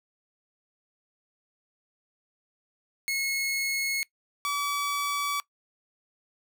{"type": "tone pair in turn", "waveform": "sawtooth", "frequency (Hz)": [2177, 1145.6], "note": ["C#7", "D6"], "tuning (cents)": [-32, -43], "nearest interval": "major seventh", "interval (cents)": 1111, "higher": "first", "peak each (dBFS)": -23, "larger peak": "neither", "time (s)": [[3.08, 4.03], [4.45, 5.4]], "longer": "neither", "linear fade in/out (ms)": 0, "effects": ["noise-tail reverb RT60 0.1 s tail -21 dB re dry"]}